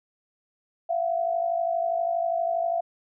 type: tone pair together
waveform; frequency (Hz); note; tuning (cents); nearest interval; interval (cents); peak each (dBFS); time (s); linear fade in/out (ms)
sine; 674.6 / 727; E5 / F#5; +40 / -31; minor second; 129; -24 / -29; 0.89-2.81; 10
effects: none